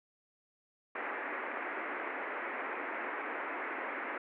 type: band-pass noise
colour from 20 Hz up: white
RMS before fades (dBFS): -39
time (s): 0.95-4.18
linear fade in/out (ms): 5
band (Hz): 260 to 2200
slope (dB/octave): 48
effects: none